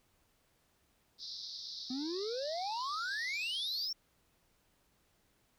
white band-pass noise, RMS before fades -45 dBFS, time 1.18-3.9 s, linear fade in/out 50 ms, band 3700 to 5400 Hz, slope 96 dB/octave
triangle exponential sweep, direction up, 246.9 to 5588 Hz, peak -34 dBFS, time 1.9-3.93 s, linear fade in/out 5 ms
effects pink hiss -73 dBFS RMS until 5.58 s

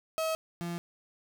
35% pulse tone pair in turn, 641 / 171.65 Hz, E5 / F3, -49 / -30 cents, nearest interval octave + major seventh, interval 2281 cents, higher first, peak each -27 / -32 dBFS, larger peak first, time 0.18-0.35 / 0.61-0.78 s, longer neither, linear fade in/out 0 ms, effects none

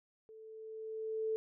sine tone with level ramp, 440 Hz, A4, in tune, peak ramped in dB -52 to -31 dBFS, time 0.29-1.36 s, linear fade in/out 0 ms, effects none

